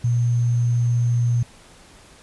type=tone with sample-and-hold; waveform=sine; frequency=119.2 Hz; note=A#2; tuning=39 cents sharp; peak=-16 dBFS; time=0.04-1.43 s; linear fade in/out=5 ms; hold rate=6300 Hz; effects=pink hiss -48 dBFS RMS until 2.22 s + resampled to 24000 Hz